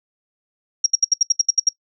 sine tone bursts, 5620 Hz, F8, 10 cents sharp, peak -11 dBFS, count 10, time 0.84-1.69 s, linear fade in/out 5 ms, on 22 ms, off 70 ms, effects noise-tail reverb RT60 0.1 s tail -19 dB re dry

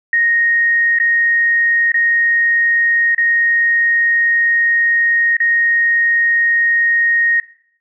sine tone with dropouts, 1864.7 Hz, A#6, in tune, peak -11 dBFS, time 0.13-7.4 s, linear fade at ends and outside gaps 2 ms, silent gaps 0.987-0.999 / 1.919-1.942 / 3.148-3.18 / 5.368-5.402 s, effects noise-tail reverb RT60 0.6 s tail -17 dB re dry

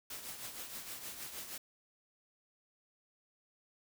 white noise with tremolo, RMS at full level -43 dBFS, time 0.1-1.58 s, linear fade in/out 5 ms, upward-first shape triangle, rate 6.4 Hz, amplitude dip 60%, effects none

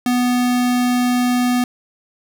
square tone, 246.9 Hz, B3, in tune, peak -15 dBFS, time 0.06-1.64 s, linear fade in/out 2 ms, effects none

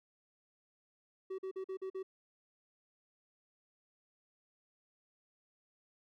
triangle tone bursts, 380 Hz, F#4, 46 cents sharp, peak -36 dBFS, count 6, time 1.3-2.03 s, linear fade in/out 10 ms, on 85 ms, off 44 ms, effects none

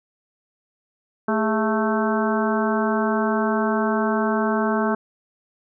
harmonic tone with a mistuned harmonic, 220 Hz, A3, in tune, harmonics 1 / 2 / 3 / 4 / 5 / 6 / 7, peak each -22 / -25 / -27 / -28 / -29 / -30 / -30 dBFS, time 1.28-4.95 s, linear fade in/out 5 ms, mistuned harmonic 2, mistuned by -100 cents, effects none

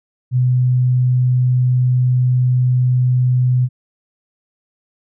sine tone, 125.9 Hz, B2, 34 cents sharp, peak -11 dBFS, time 0.31-3.69 s, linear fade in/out 50 ms, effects none

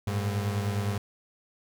35% pulse beating tone pair, 100.6 / 110.4 Hz, G2 / A2, +45 / +6 cents, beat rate 9.8 Hz, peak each -26 / -32 dBFS, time 0.07-0.98 s, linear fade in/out 5 ms, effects none

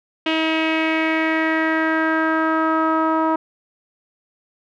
sawtooth tone with low-pass filter sweep, 319.5 Hz, D#4, 46 cents sharp, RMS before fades -19 dBFS, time 0.26-3.36 s, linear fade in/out 5 ms, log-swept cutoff 2900 to 1100 Hz, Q 4.1, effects none

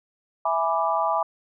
sine chord, E dominant seventh, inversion none, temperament equal, 659.3 / 830.6 / 987.8 / 1174.7 Hz, E5 / G#5 / B5 / D6, 0 / 0 / 0 / 0 cents, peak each -26 dBFS, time 0.45-1.23 s, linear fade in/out 5 ms, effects none

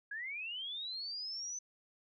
sine linear sweep, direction up, 1618 to 6100 Hz, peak -39 dBFS, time 0.11-1.59 s, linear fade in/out 5 ms, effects none

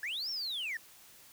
sine linear two-way sweep, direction up then down, 1631 to 5550 to 1731 Hz, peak -32 dBFS, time 0.03-0.77 s, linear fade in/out 2 ms, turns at 0.3 s, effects tanh soft clip ceiling -33 dBFS + white hiss -57 dBFS RMS until 1.32 s

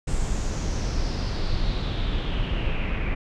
brown noise with low-pass filter sweep, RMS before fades -25 dBFS, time 0.07-3.15 s, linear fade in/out 10 ms, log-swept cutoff 7900 to 2300 Hz, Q 4.5, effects none

